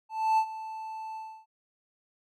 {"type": "tone with ADSR envelope", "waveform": "triangle", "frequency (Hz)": 880, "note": "A5", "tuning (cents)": 0, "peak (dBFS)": -18, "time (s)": [0.09, 1.46], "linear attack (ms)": 290, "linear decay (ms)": 71, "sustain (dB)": -16, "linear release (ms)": 300, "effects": []}